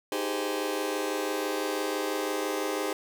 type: chord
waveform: sawtooth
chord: Ab major seventh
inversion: second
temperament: just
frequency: 311.5 / 389.3 / 415.3 / 519.1 Hz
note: Eb4 / G4 / Ab4 / C5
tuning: +2 / -12 / 0 / -14 cents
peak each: -30 dBFS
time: 0.12-2.93 s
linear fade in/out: 2 ms
effects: none